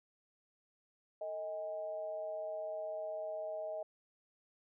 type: tone with amplitude modulation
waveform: sine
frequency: 630 Hz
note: D#5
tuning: 21 cents sharp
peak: -35 dBFS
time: 1.21-3.83 s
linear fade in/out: 5 ms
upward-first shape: sine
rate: 184 Hz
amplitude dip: 65%
effects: none